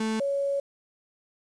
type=tone pair in turn; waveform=35% pulse / sine; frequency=220 / 558.4 Hz; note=A3 / C#5; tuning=0 / +13 cents; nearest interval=octave + major third; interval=1613 cents; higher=second; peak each=-24 dBFS; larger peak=neither; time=0-0.2 / 0.2-0.6 s; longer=second; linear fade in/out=5 ms; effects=resampled to 22050 Hz + 9-bit